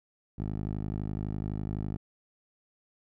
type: tone with band-pass filter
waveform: 10% pulse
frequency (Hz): 51.91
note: G#1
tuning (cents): 0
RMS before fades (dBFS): -34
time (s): 0.38-1.97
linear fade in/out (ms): 10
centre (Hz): 120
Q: 0.55
effects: none